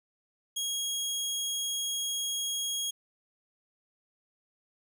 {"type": "tone", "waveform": "20% pulse", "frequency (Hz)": 3289, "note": "G#7", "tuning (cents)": -18, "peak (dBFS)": -25, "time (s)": [0.56, 2.91], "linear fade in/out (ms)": 10, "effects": []}